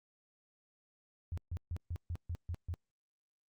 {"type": "tone bursts", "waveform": "sine", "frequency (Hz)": 85.8, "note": "F2", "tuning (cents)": -30, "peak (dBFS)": -35, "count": 8, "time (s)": [1.32, 2.74], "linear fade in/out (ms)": 0, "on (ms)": 55, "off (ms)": 140, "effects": ["Opus 48 kbps"]}